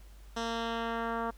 10% pulse tone with low-pass filter sweep, 230 Hz, A#3, 23 cents flat, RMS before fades -34 dBFS, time 0.36-1.31 s, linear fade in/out 10 ms, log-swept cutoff 5700 to 1200 Hz, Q 1.4, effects added 50 Hz sine -49 dBFS peak until 1.37 s + pink hiss -62 dBFS RMS until 1.37 s

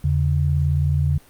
sine tone pair together, 83 / 141.83 Hz, E2 / C#3, +12 / +40 cents, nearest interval major sixth, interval 928 cents, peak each -19 dBFS, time 0.04-1.18 s, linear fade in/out 5 ms, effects pink hiss -51 dBFS RMS until 1.29 s + Opus 32 kbps

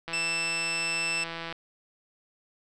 click train, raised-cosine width 0.3 ms, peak -20 dBFS, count 241, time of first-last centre 0.08-1.526 s, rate 166 Hz
sawtooth tone, 2657 Hz, E7, 13 cents sharp, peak -24 dBFS, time 0.13-1.24 s, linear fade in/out 5 ms
effects resampled to 22050 Hz

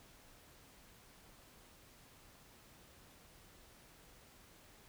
silence, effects pink hiss -62 dBFS RMS until 4.88 s

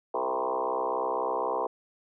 sine tone with frequency modulation, 725 Hz, F#5, 35 cents flat, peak -26 dBFS, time 0.14-1.67 s, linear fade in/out 5 ms, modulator 64 Hz, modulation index 5.3, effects none

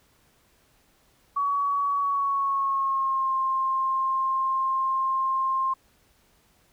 sine tone with pitch glide, 1129 to 1059.5 Hz, C#6 to C6, +31 to +21 cents, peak -22 dBFS, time 1.36-5.74 s, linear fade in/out 10 ms, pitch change -110 cents, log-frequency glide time 1.99-3.34 s, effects pink hiss -63 dBFS RMS until 6.72 s

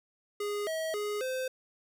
square tone with pitch steps, 412.4 / 641 / 416.2 / 517 Hz, G#4 / E5 / G#4 / C5, -12 / -49 / +4 / -21 cents, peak -32 dBFS, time 0.4-1.48 s, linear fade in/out 5 ms, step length 270 ms, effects none

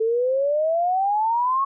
sine exponential sweep, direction up, 437.4 to 1108.7 Hz, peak -18 dBFS, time 0-1.65 s, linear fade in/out 10 ms, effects none

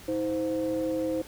triangle ring-modulated tone, 99.9 Hz, G2, 33 cents sharp, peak -21 dBFS, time 0.08-1.22 s, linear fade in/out 5 ms, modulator 419 Hz, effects pink hiss -48 dBFS RMS until 1.27 s

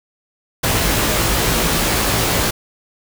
pink noise with comb filter, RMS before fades -17 dBFS, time 0.63-2.51 s, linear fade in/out 10 ms, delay 18 ms, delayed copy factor +0.7, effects none

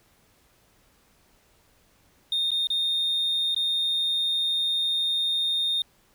triangle tone with dropouts, 3666 Hz, A#7, 30 cents flat, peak -20 dBFS, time 2.32-5.82 s, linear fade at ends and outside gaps 2 ms, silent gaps 2.507-2.516 / 2.671-2.702 / 3.547-3.563 s, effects tanh soft clip ceiling -18 dBFS + pink hiss -62 dBFS RMS until 6.14 s

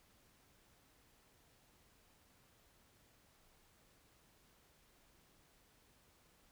silence, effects pink hiss -70 dBFS RMS until 6.51 s

